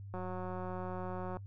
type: click train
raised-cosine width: 1 ms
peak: -28 dBFS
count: 226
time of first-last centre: 0.14-1.37 s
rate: 183 Hz
effects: noise-tail reverb RT60 0.1 s tail -22 dB re dry + added 99 Hz sine -44 dBFS peak until 1.46 s